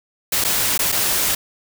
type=noise with dropouts; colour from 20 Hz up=white; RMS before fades=-19 dBFS; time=0.32-1.35 s; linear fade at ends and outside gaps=5 ms; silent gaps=0.441-0.447 / 0.778-0.791 / 0.919-0.923 s; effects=none